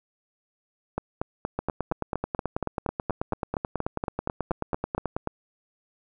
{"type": "two click trains", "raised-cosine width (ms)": 1, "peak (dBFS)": [-13, -13], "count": [18, 35], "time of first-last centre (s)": [[0.98, 4.98], [1.59, 5.274]], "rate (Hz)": [4.25, 9.23], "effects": []}